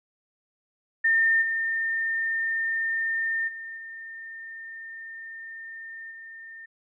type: tone with level steps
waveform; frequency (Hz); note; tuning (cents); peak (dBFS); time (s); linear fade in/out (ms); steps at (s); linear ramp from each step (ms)
sine; 1812; A#6; -50; -18 / -24 / -35 / -37 / -40; 1.04-6.66; 10; 1.41 / 3.47 / 3.76 / 6.1; 20
effects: none

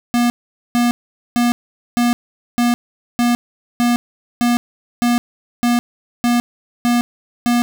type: tone bursts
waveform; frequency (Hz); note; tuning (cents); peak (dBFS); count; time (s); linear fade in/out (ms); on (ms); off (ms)
square; 240; B3; -49; -13; 13; 0.14-7.62; 0; 160; 450
effects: none

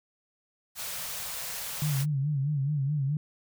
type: band-stop noise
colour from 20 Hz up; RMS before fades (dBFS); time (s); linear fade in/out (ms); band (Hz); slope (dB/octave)
white; -36; 0.75-2.06; 50; 200 to 460; 48
type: tone with vibrato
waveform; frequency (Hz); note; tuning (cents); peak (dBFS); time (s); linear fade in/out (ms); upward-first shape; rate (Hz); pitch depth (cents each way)
sine; 142.8; D3; -48; -25; 1.82-3.17; 2; sine; 4.7; 110
effects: none

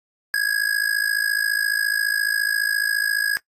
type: tone with amplitude modulation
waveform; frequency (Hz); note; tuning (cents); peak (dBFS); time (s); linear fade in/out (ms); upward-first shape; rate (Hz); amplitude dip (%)
square; 1661.2; G#6; 0; -16; 0.34-3.37; 0; sine; 54.5; 85
effects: noise-tail reverb RT60 0.1 s tail -21 dB re dry + AAC 64 kbps

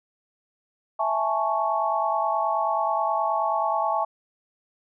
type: chord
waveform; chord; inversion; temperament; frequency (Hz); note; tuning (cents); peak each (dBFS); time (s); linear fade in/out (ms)
sine; A major seventh; second; equal; 659.3 / 830.6 / 880 / 1108.7; E5 / G#5 / A5 / C#6; 0 / 0 / 0 / 0; -27; 0.99-4.05; 10
effects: none

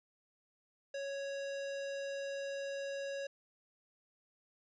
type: tone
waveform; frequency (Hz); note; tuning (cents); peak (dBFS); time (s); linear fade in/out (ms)
square; 554.4; C#5; 0; -39; 0.94-3.27; 5
effects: resampled to 16000 Hz + 13-bit

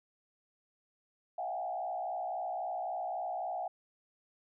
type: tone with frequency modulation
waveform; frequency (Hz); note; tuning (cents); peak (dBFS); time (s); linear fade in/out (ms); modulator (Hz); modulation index
sine; 732; F#5; -19; -34; 1.38-3.68; 5; 63.7; 1.2
effects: none

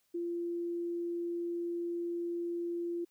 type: tone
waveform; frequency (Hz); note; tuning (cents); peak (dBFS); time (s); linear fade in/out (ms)
sine; 343.8; F4; -27; -33; 0.14-3.05; 10
effects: white hiss -75 dBFS RMS until 3.1 s

